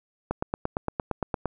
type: click train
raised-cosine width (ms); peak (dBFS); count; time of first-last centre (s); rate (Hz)
1; -12; 11; 0.31-1.457; 8.72
effects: none